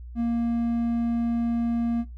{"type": "tone", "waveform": "triangle", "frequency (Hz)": 233.9, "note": "A#3", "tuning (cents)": 6, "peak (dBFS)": -20, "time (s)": [0.15, 2.05], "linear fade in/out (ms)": 50, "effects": ["noise-tail reverb RT60 0.2 s tail -17 dB re dry", "added 60 Hz sine -37 dBFS peak until 2.17 s"]}